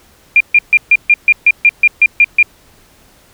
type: tone bursts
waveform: sine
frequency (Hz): 2400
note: D7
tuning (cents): +37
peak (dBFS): -3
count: 12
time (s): 0.36-2.428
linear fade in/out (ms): 2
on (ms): 44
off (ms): 140
effects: pink hiss -47 dBFS RMS until 3.33 s